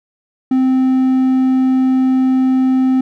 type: tone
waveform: triangle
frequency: 260 Hz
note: C4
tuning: 11 cents flat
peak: -8 dBFS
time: 0.51-3.01 s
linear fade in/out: 5 ms
effects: none